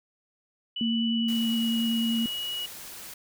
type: tone with pitch glide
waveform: sine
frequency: 2965 to 2909 Hz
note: F#7 to F#7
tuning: +3 to -30 cents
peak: -30 dBFS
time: 0.76-2.66 s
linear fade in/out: 5 ms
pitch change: -33 cents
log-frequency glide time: 1.09-1.69 s
type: tone with vibrato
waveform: sine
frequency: 229.1 Hz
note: A#3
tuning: 30 cents flat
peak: -24 dBFS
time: 0.81-2.26 s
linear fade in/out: 2 ms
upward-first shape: triangle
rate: 10 Hz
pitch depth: 16 cents each way
type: noise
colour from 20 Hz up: white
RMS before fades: -42 dBFS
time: 1.28-3.14 s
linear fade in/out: 5 ms
effects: none

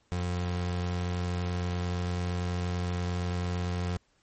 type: tone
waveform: 30% pulse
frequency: 88.8 Hz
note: F2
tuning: 29 cents sharp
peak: -26 dBFS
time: 0.12-3.97 s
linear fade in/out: 0 ms
effects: pink hiss -69 dBFS RMS until 4.22 s + MP3 32 kbps

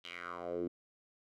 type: tone with band-pass filter sweep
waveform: 10% pulse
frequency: 87.4 Hz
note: F2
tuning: 2 cents sharp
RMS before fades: -41 dBFS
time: 0.04-0.68 s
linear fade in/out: 10 ms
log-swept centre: 3300 to 290 Hz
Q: 3.8
effects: none

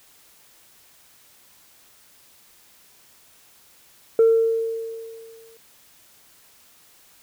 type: tone with exponential decay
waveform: sine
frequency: 453.3 Hz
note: A#4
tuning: 48 cents flat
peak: -9 dBFS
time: 4.19-5.57 s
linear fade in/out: 2 ms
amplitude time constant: 300 ms
effects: tanh soft clip ceiling -9 dBFS + white hiss -54 dBFS RMS until 7.22 s

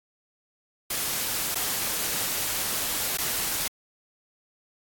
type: noise with dropouts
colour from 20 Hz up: white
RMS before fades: -28 dBFS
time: 0.9-3.68 s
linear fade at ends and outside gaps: 5 ms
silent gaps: 1.547-1.554 / 3.174-3.184 s
effects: AAC 64 kbps

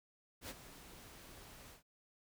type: noise with ADSR envelope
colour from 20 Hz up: pink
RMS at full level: -44 dBFS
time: 0.41-1.83 s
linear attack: 79 ms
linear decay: 42 ms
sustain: -12 dB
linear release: 120 ms
effects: none

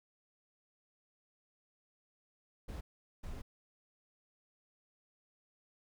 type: noise bursts at uneven times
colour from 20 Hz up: brown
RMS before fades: -43 dBFS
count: 2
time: 2.68-2.81 / 3.23-3.42 s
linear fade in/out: 10 ms
effects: none

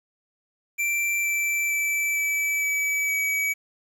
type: tone with pitch steps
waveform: square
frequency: 2349 / 2334 / 2319 / 2305 / 2290 / 2276 Hz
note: D7 / D7 / D7 / D7 / D7 / C#7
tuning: 0 / -11 / -22 / -33 / -44 / +45 cents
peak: -23 dBFS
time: 0.78-3.54 s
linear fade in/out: 20 ms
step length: 460 ms
effects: 9-bit

